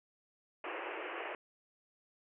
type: band-pass noise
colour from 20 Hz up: pink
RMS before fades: -42 dBFS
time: 0.64-1.35 s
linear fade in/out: 2 ms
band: 320 to 2900 Hz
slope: 96 dB/octave
effects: none